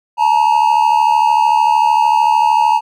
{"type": "tone pair together", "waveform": "triangle", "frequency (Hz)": [866, 939.3], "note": ["A5", "A#5"], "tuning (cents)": [-28, 13], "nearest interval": "minor second", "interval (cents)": 141, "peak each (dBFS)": -10, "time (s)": [0.17, 2.81], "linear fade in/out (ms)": 50, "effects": []}